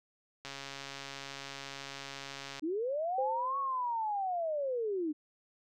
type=click train; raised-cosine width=0.2 ms; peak=-25 dBFS; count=297; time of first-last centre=0.45-2.595 s; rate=138 Hz
type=linear two-way sweep; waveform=sine; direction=up then down; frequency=290 to 1119 to 290 Hz; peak=-31 dBFS; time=2.62-5.13 s; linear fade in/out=20 ms; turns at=3.58 s
type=tone with exponential decay; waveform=sine; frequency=521 Hz; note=C5; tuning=7 cents flat; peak=-29 dBFS; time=3.18-3.97 s; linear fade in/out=5 ms; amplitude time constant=170 ms
effects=none